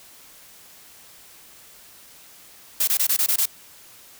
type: noise bursts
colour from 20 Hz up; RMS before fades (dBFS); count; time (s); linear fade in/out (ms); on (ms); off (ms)
blue; -20; 7; 2.8-3.457; 5; 75; 22
effects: white hiss -48 dBFS RMS until 4.19 s